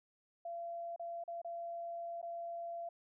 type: tone with dropouts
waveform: sine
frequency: 682 Hz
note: F5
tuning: 41 cents flat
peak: -40 dBFS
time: 0.45-2.89 s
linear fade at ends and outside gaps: 5 ms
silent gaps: 0.962-0.995 / 1.239-1.278 / 1.417-1.446 / 2.216-2.227 s
effects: none